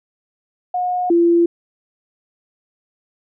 sine tone pair in turn, 723 / 341.2 Hz, F#5 / F4, -40 / -40 cents, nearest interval octave + minor second, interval 1300 cents, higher first, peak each -17 / -10 dBFS, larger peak second, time 0.74-1.1 / 1.1-1.46 s, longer neither, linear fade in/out 5 ms, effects none

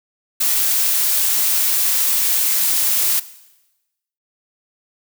blue noise, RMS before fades -17 dBFS, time 0.4-3.2 s, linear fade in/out 10 ms, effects noise-tail reverb RT60 1.0 s tail -17 dB re dry

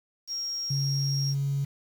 sine tone, 5588 Hz, F8, in tune, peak -29 dBFS, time 0.27-1.35 s, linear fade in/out 50 ms
sine tone with pitch glide, 138.59 to 139.39 Hz, C#3 to C#3, 0 to +10 cents, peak -24 dBFS, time 0.7-1.65 s, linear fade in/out 10 ms, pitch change +10 cents, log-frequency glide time 1.29-1.44 s
effects tanh soft clip ceiling -19 dBFS + 8-bit

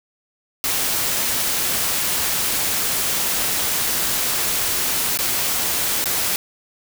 white noise with dropouts, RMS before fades -21 dBFS, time 0.64-6.36 s, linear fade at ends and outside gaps 0 ms, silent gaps 5.174-5.189 / 6.041-6.057 s, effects none

